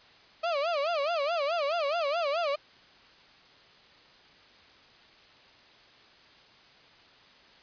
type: tone with vibrato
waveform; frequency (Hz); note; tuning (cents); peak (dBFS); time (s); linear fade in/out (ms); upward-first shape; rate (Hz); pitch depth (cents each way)
35% pulse; 622.3; D#5; 0; -25; 0.43-2.56; 10; sine; 4.7; 200
effects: white hiss -56 dBFS RMS until 7.62 s + resampled to 11025 Hz